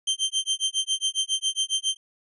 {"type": "tone with tremolo", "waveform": "sawtooth", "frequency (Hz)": 3136, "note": "G7", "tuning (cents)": 0, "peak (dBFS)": -17, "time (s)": [0.07, 1.97], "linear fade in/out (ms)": 5, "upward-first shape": "sine", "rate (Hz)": 7.3, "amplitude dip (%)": 100, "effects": ["resampled to 24000 Hz"]}